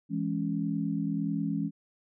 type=chord; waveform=sine; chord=C# minor; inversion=first; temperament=just; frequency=166.31 / 207.9 / 277.2 Hz; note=E3 / G#3 / C#4; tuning=+16 / +2 / 0 cents; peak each=-32 dBFS; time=0.09-1.71 s; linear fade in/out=50 ms; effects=none